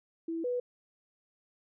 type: tone pair in turn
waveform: sine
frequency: 329.6 / 492 Hz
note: E4 / B4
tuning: 0 / -7 cents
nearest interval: perfect fifth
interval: 693 cents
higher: second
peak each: -32 / -29 dBFS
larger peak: second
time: 0.28-0.44 / 0.44-0.6 s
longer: neither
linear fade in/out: 5 ms
effects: none